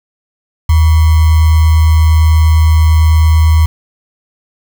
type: tone with sample-and-hold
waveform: sine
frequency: 79.4 Hz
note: D#2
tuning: 36 cents sharp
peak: -4 dBFS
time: 0.69-3.66 s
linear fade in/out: 5 ms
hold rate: 1050 Hz
effects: none